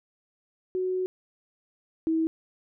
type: tone pair in turn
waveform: sine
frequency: 370 / 322.7 Hz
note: F#4 / E4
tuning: 0 / -37 cents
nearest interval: major second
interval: 237 cents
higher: first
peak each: -25 / -22 dBFS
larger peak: second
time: 0.75-1.06 / 2.07-2.27 s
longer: first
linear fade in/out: 0 ms
effects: none